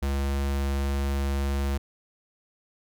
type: tone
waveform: square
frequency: 69.3 Hz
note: C#2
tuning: in tune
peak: -25 dBFS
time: 0.02-1.78 s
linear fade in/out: 10 ms
effects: none